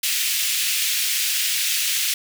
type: high-pass noise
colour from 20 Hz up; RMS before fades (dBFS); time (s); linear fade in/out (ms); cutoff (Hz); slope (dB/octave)
pink; -22; 0.03-2.14; 5; 2300; 24
effects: none